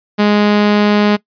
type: tone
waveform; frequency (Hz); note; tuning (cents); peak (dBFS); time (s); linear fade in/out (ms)
sawtooth; 207.7; G#3; 0; -5; 0.18-1.17; 20
effects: noise-tail reverb RT60 0.1 s tail -21 dB re dry + resampled to 11025 Hz